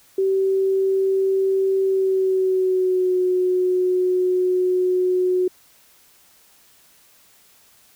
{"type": "tone with pitch glide", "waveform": "sine", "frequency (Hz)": [384.9, 365.8], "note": ["G4", "F#4"], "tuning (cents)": [-32, -20], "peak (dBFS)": -16, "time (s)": [0.18, 5.48], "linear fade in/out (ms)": 5, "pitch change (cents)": -88, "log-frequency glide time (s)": [1.83, 3.18], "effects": ["white hiss -54 dBFS RMS until 7.95 s"]}